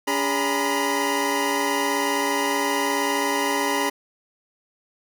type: tone cluster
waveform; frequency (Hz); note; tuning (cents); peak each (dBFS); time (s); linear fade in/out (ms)
25% pulse; 284.1 / 408.5 / 948 / 1007; C#4 / G#4 / A#5 / B5; +43 / -29 / +29 / +33; -23; 0.07-3.9; 10
effects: none